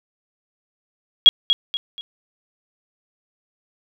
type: tone with echo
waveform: sine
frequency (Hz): 3300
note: G#7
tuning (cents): -12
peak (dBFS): -3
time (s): 1.26-1.29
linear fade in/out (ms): 0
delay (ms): 240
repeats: 3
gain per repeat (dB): -9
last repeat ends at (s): 2.01
effects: none